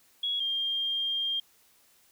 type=tone pair in turn; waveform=sine; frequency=3336 / 3204 Hz; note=G#7 / G7; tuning=+7 / +37 cents; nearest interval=minor second; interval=70 cents; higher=first; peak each=-27 dBFS; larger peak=neither; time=0.23-0.4 / 0.4-1.4 s; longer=second; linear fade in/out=5 ms; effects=white hiss -63 dBFS RMS until 2.11 s